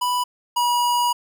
square tone pair in turn, 987.8 / 966.9 Hz, B5 / B5, 0 / -37 cents, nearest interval unison, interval 37 cents, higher first, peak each -20 / -18 dBFS, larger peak second, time 0.01-0.24 / 0.56-1.13 s, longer second, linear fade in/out 10 ms, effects none

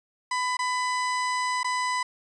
30% pulse tone with dropouts, 1000 Hz, B5, 21 cents sharp, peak -22 dBFS, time 0.31-2.03 s, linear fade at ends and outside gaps 5 ms, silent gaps 0.57-0.59 / 1.632-1.644 s, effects resampled to 22050 Hz + 10-bit

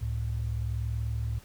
sine tone pair together, 69.3 / 110.16 Hz, C#2 / A2, 0 / +3 cents, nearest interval minor sixth, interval 803 cents, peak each -31 / -30 dBFS, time 0.01-1.39 s, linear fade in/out 10 ms, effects tanh soft clip ceiling -20 dBFS + pink hiss -55 dBFS RMS until 1.44 s

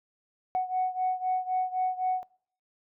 sine beating tone pair, 740 / 743.9 Hz, F#5 / F#5, 0 / +9 cents, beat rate 3.9 Hz, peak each -27 / -30 dBFS, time 0.55-2.23 s, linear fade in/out 0 ms, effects noise-tail reverb RT60 0.6 s tail -23 dB re dry + tanh soft clip ceiling -20 dBFS

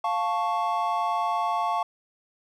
triangle chord, F augmented, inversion none, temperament equal with one note detuned, 700.9 / 880 / 1108.7 Hz, F5 / A5 / C#6, +6 / 0 / 0 cents, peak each -26 dBFS, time 0.04-1.83 s, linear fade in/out 5 ms, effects none

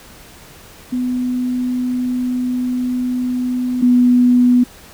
sine tone pair in turn, 250 / 246.7 Hz, B3 / B3, +21 / -2 cents, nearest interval unison, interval 23 cents, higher first, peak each -16 / -8 dBFS, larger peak second, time 0.92-3.82 / 3.82-4.64 s, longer first, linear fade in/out 10 ms, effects pink hiss -41 dBFS RMS until 4.93 s

